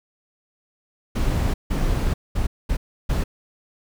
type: noise bursts at uneven times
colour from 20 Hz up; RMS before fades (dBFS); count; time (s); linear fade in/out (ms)
brown; -21; 5; 1.15-1.54 / 1.7-2.14 / 2.35-2.47 / 2.69-2.77 / 3.09-3.24; 10
effects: none